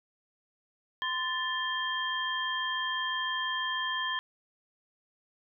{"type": "tone cluster", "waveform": "sine", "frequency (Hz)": [1032, 1759, 3193], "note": ["C6", "A6", "G7"], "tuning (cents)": [-24, -1, 31], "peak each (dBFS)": [-34, -33, -34], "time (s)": [1.02, 4.19], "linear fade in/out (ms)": 0, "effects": []}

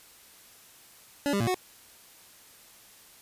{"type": "tone with pitch steps", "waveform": "25% pulse", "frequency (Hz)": [285.5, 199.9, 115.8, 367.8], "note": ["D4", "G3", "A#2", "F#4"], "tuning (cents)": [-49, 34, -11, -10], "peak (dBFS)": -21, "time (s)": [1.26, 1.544], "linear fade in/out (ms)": 0, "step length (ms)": 71, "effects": ["white hiss -54 dBFS RMS until 3.21 s", "resampled to 32000 Hz"]}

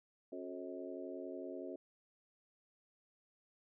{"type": "harmonic tone with a mistuned harmonic", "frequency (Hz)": 90.8, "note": "F#2", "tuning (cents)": -32, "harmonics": [3, 4, 5, 6, 7], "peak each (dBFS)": [-48, -47, -51, -51, -50], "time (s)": [0.32, 1.76], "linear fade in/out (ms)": 5, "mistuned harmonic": 5, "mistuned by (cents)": -66, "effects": []}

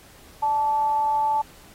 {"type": "tone with frequency modulation", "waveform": "sine", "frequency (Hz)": 874, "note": "A5", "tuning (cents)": -12, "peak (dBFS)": -19, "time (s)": [0.42, 1.42], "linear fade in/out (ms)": 10, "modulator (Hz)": 280, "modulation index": 0.22, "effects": ["pink hiss -50 dBFS RMS until 1.74 s", "AAC 48 kbps"]}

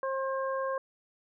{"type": "harmonic tone", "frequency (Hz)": 534, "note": "C5", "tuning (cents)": 35, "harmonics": [1, 2, 3], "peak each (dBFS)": [-31, -34, -41], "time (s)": [0.03, 0.78], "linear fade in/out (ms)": 2, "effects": []}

